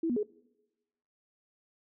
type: tone with pitch steps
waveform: sine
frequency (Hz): 328.4 / 242.2 / 420.2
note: E4 / B3 / G#4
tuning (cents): -6 / -34 / +20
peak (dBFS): -27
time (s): 0.03-0.231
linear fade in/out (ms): 5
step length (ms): 67
effects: noise-tail reverb RT60 1.0 s tail -23 dB re dry